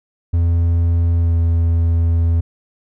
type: tone with pitch glide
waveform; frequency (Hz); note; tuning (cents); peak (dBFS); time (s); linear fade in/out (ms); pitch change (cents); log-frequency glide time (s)
triangle; 84.7 to 83.63; E2 to E2; +48 to +26; -10; 0.33-2.41; 10; -22; 1.18-1.35
effects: none